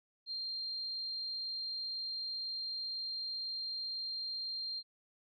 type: tone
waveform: sine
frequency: 4186 Hz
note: C8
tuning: in tune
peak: -37 dBFS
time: 0.26-4.83 s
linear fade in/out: 50 ms
effects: none